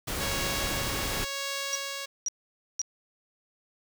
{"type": "noise", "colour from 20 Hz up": "pink", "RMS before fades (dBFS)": -32, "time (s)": [0.07, 1.25], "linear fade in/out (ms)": 10}
{"type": "tone with tremolo", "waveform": "5% pulse", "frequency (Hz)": 554, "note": "C#5", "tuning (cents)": -1, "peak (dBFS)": -19, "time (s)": [0.2, 2.06], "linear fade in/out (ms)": 10, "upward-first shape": "sine", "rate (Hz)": 0.93, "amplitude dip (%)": 35}
{"type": "tone bursts", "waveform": "sine", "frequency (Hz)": 5750, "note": "F8", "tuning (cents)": 50, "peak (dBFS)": -26, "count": 3, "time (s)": [1.73, 2.816], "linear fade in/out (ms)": 0, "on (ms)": 22, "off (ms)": 510}
{"effects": []}